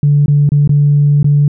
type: tone with dropouts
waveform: sine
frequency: 145.1 Hz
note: D3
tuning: 21 cents flat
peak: -5 dBFS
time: 0.03-1.48 s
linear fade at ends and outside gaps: 2 ms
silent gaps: 0.26-0.281 / 0.491-0.519 / 0.676-0.693 / 1.229-1.244 s
effects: tanh soft clip ceiling -1 dBFS